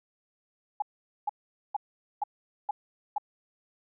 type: tone bursts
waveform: sine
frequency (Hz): 830.6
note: G#5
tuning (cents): 0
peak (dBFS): -25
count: 6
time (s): 0.8-3.182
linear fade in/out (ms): 5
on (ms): 22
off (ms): 450
effects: none